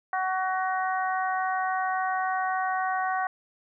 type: harmonic tone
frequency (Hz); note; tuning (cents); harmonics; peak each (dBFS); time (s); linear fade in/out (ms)
374.7; F#4; +22; 2 / 3 / 4 / 5; -27 / -31 / -33 / -35; 0.13-3.27; 2
effects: none